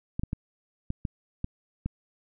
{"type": "clicks", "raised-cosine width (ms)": 5, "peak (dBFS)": -17, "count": 7, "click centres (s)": [0.195, 0.235, 0.331, 0.904, 1.052, 1.444, 1.86], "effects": []}